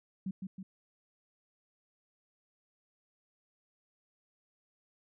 sine tone with echo, 190 Hz, F#3, 46 cents sharp, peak -33 dBFS, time 0.26-0.31 s, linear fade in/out 5 ms, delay 160 ms, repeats 2, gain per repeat -4 dB, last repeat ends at 0.63 s, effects none

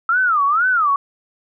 sine tone with vibrato, 1302 Hz, E6, 22 cents flat, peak -13 dBFS, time 0.09-0.96 s, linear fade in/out 2 ms, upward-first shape sine, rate 2.1 Hz, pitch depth 270 cents each way, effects none

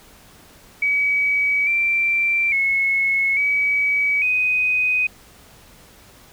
sine tone with pitch steps, 2274 / 2351 / 2186 / 2276 / 2501 Hz, C#7 / D7 / C#7 / C#7 / D#7, +44 / +1 / -25 / +45 / +8 cents, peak -16 dBFS, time 0.82-5.07 s, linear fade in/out 5 ms, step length 850 ms, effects pink hiss -48 dBFS RMS until 6.32 s

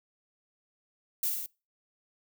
violet noise with echo, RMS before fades -29 dBFS, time 1.23-1.29 s, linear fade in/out 2 ms, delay 57 ms, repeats 3, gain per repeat -3 dB, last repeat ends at 1.461 s, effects noise-tail reverb RT60 0.3 s tail -25 dB re dry

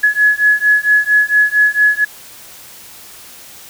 sine beating tone pair, 1692 / 1696.4 Hz, G#6 / G#6, +32 / +36 cents, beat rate 4.4 Hz, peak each -12 dBFS, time 0.03-2.05 s, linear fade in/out 10 ms, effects white hiss -37 dBFS RMS until 3.69 s

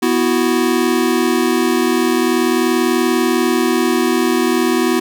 square chord, B suspended fourth, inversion none, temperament equal, 246.9 / 329.6 / 370 Hz, B3 / E4 / F#4, 0 / 0 / 0 cents, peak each -18 dBFS, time 0.02-5 s, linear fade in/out 10 ms, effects none

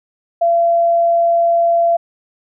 sine tone, 680 Hz, F5, 46 cents flat, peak -10 dBFS, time 0.41-1.97 s, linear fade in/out 10 ms, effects none

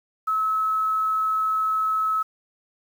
sine tone with quantisation, 1293 Hz, E6, 34 cents flat, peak -20 dBFS, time 0.27-2.23 s, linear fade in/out 10 ms, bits 8, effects none

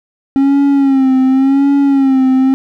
triangle tone with vibrato, 270.6 Hz, C#4, 42 cents flat, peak -5 dBFS, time 0.36-2.54 s, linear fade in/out 0 ms, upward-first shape sine, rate 0.9 Hz, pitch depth 65 cents each way, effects none

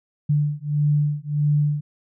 sine beating tone pair, 146.83 / 148.43 Hz, D3 / D3, 0 / +19 cents, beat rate 1.6 Hz, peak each -21 dBFS, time 0.29-1.81 s, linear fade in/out 10 ms, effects none

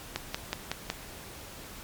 click train, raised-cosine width 0.2 ms, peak -12 dBFS, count 5, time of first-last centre 0.16-0.901 s, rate 5.4 Hz, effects pink hiss -45 dBFS RMS until 1.83 s + MP3 96 kbps

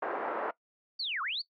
pink band-pass noise, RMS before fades -34 dBFS, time 0.02-0.51 s, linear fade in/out 5 ms, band 380 to 1500 Hz, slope 24 dB/octave
sine linear two-way sweep, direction down then up, 4699 to 1041 to 4699 Hz, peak -31 dBFS, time 0.99-1.42 s, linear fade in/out 10 ms, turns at 1.22 s
effects noise-tail reverb RT60 0.1 s tail -19 dB re dry + MP3 96 kbps

